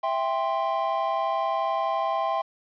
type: chord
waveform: triangle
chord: C major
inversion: first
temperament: equal with one note detuned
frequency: 659.3 / 790.8 / 1046.5 Hz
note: E5 / G5 / C6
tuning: 0 / +15 / 0 cents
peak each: -26 dBFS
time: 0.03-2.42 s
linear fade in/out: 10 ms
effects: resampled to 11025 Hz + 9-bit